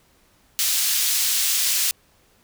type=high-pass noise; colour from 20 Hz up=pink; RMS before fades=-21 dBFS; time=0.59-1.91 s; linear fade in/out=0 ms; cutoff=3900 Hz; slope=12 dB/octave; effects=pink hiss -59 dBFS RMS until 2.43 s